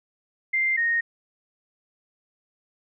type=tone pair in turn; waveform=sine; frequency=2093 / 1858.7 Hz; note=C7 / A#6; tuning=0 / -6 cents; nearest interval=major second; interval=206 cents; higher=first; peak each=-20 dBFS; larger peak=neither; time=0.53-0.77 / 0.77-1.01 s; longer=neither; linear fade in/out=10 ms; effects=none